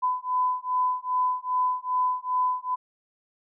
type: beating tone pair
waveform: sine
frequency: 1004 / 1006.5 Hz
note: B5 / B5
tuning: +28 / +33 cents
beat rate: 2.5 Hz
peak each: -26 dBFS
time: 0.02-2.76 s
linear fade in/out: 20 ms
effects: none